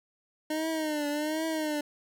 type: tone with vibrato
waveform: 25% pulse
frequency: 306.4 Hz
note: D#4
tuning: 27 cents flat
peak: -25 dBFS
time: 0.5-1.81 s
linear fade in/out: 5 ms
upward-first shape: triangle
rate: 1.3 Hz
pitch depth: 100 cents each way
effects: none